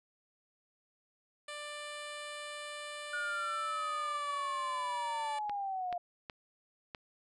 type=tone with pitch glide; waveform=10% pulse; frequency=591 to 581.2 Hz; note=D5 to D5; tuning=+11 to -18 cents; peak=-33 dBFS; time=1.48-5.39 s; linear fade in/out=5 ms; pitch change=-29 cents; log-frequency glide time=3.74-4.09 s
type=linear sweep; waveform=sine; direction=down; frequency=1453 to 698.5 Hz; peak=-34 dBFS; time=3.13-5.98 s; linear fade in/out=5 ms
type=clicks; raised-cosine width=0.3 ms; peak=-26 dBFS; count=4; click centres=5.496 / 5.927 / 6.298 / 6.948 s
effects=resampled to 24000 Hz